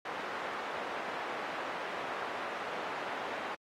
pink band-pass noise, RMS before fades -39 dBFS, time 0.05-3.55 s, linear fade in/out 5 ms, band 570 to 1700 Hz, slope 12 dB/octave, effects AAC 48 kbps

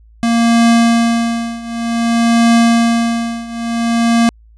square tone with tremolo, 232.3 Hz, A#3, 6 cents flat, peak -7 dBFS, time 0.23-4.29 s, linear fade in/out 0 ms, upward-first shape triangle, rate 0.54 Hz, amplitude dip 90%, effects added 55 Hz sine -41 dBFS peak until 4.57 s + resampled to 22050 Hz

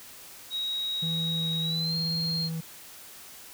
sine tone with pitch glide, 3806 to 4223 Hz, A#7 to C8, +35 to +15 cents, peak -28 dBFS, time 0.5-2.5 s, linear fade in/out 50 ms, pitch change +180 cents, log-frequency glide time 1.61-1.96 s
triangle tone with vibrato, 163.4 Hz, E3, 15 cents flat, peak -28 dBFS, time 1.02-2.61 s, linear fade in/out 10 ms, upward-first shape triangle, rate 1.1 Hz, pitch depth 13 cents each way
effects white hiss -47 dBFS RMS until 3.53 s

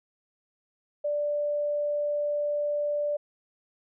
sine tone, 587.3 Hz, D5, in tune, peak -25 dBFS, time 1.04-3.17 s, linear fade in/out 10 ms, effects none

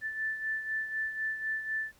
sine beating tone pair, 1759 / 1763 Hz, A6 / A6, -1 / +3 cents, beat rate 4 Hz, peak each -32 / -39 dBFS, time 0.01-1.92 s, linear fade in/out 50 ms, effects pink hiss -63 dBFS RMS until 1.99 s

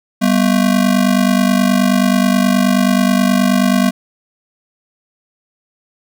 square ring-modulated tone, 220 Hz, A3, in tune, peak -8 dBFS, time 0.21-3.91 s, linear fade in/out 20 ms, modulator 24.7 Hz, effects none

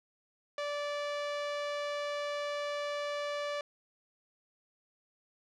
sawtooth tone with low-pass filter, 582 Hz, D5, 16 cents flat, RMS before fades -36 dBFS, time 0.58-3.61 s, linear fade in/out 2 ms, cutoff 4400 Hz, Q 0.83, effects none

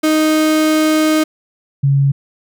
35% pulse / sine tone pair in turn, 311.1 / 138.89 Hz, D#4 / C#3, 0 / +4 cents, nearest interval octave + major second, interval 1396 cents, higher first, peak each -9 dBFS, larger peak neither, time 0.03-1.24 / 1.83-2.12 s, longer first, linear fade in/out 10 ms, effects none

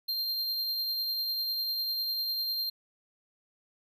square tone with tremolo, 4182 Hz, C8, 2 cents flat, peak -29 dBFS, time 0.08-2.7 s, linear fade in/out 10 ms, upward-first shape sine, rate 10 Hz, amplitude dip 25%, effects none

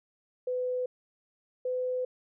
sine tone pair in turn, 502 / 505.2 Hz, B4 / B4, +28 / +39 cents, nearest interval unison, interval 11 cents, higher second, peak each -28 dBFS, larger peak neither, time 0.47-0.86 / 1.65-2.05 s, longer second, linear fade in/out 5 ms, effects none

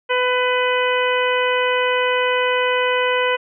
harmonic tone, 500 Hz, B4, 21 cents sharp, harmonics 1 / 2 / 3 / 4 / 5 / 6, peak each -19 / -22 / -24 / -25 / -26 / -27 dBFS, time 0.09-3.37 s, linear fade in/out 20 ms, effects none

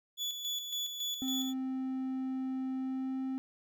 35% pulse tone with tremolo, 3435 Hz, A7, 42 cents flat, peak -31 dBFS, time 0.17-1.54 s, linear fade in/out 50 ms, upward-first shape square, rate 3.6 Hz, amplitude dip 50%
triangle tone with pitch glide, 261.6 to 263.3 Hz, C4 to C4, 0 to +11 cents, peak -31 dBFS, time 1.22-3.38 s, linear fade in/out 0 ms, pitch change +11 cents, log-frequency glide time 2.77-3.21 s
effects none

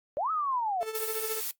sine linear two-way sweep, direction up then down, 524 to 1310 to 668 Hz, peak -27 dBFS, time 0.17-0.83 s, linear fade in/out 0 ms, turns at 0.31 s
45% pulse tone with tremolo, 440 Hz, A4, in tune, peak -29 dBFS, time 0.8-1.42 s, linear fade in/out 50 ms, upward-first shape triangle, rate 14 Hz, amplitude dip 75%
blue noise, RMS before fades -34 dBFS, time 0.95-1.51 s, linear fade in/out 0 ms
effects noise-tail reverb RT60 0.1 s tail -17 dB re dry + Opus 48 kbps

